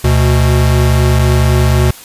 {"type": "tone pair together", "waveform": "square", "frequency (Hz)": [73, 122.97], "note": ["D2", "B2"], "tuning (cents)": [-10, -7], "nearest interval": "major sixth", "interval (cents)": 903, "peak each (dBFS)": -11, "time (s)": [0.04, 1.91], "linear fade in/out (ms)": 5, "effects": ["white hiss -34 dBFS RMS until 2.04 s", "resampled to 32000 Hz"]}